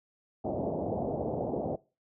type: low-pass noise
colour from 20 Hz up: white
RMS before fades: -32 dBFS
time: 0.44-1.76 s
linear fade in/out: 10 ms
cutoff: 740 Hz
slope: 48 dB/octave
effects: noise-tail reverb RT60 0.3 s tail -21 dB re dry + high-pass 100 Hz 12 dB/octave